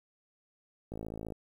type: click train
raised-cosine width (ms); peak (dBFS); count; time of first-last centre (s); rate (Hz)
2; -27; 23; 0.92-1.322; 54.7
effects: 10-bit